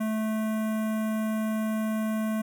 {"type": "tone with notch filter", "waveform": "square", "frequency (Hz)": 218.1, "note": "A3", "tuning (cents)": -15, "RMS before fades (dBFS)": -28, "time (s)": [0, 2.42], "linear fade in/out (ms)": 10, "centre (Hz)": 4400, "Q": 0.56, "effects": []}